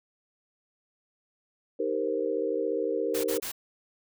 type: chord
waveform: sine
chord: C minor seventh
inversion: first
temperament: equal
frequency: 311.1 / 392 / 466.2 / 523.3 Hz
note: Eb4 / G4 / Bb4 / C5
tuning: 0 / 0 / 0 / 0 cents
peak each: -34 / -32 / -29 / -33 dBFS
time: 1.79-3.4 s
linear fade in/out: 10 ms
type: noise bursts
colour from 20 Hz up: white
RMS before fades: -35 dBFS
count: 3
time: 3.14-3.519 s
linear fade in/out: 10 ms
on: 99 ms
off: 41 ms
effects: none